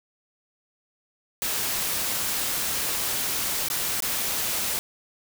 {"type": "noise with dropouts", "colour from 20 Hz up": "white", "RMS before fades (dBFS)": -27, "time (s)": [1.42, 4.79], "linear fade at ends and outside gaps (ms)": 0, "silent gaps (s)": [[3.685, 3.701], [4.004, 4.023]], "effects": []}